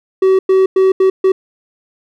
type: tone bursts at uneven times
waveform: triangle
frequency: 379.9 Hz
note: F#4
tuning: 46 cents sharp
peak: -5 dBFS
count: 5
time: 0.22-0.39 / 0.49-0.66 / 0.76-0.92 / 1-1.1 / 1.24-1.32 s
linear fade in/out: 5 ms
effects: none